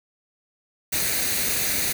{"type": "noise with comb filter", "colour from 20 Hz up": "white", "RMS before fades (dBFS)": -24, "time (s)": [0.92, 1.93], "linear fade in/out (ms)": 10, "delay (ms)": 0.47, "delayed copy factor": 0.55, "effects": []}